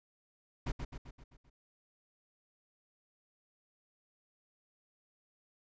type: noise with echo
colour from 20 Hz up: brown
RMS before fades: -33 dBFS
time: 0.66-0.72 s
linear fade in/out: 10 ms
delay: 130 ms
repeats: 6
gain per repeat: -5 dB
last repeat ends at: 1.5 s
effects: resampled to 16000 Hz